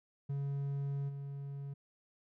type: tone with level steps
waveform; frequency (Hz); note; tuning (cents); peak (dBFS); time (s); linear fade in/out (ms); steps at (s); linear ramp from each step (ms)
triangle; 140; C#3; +18; -32 / -38; 0.29-1.74; 10; 1.08; 20
effects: none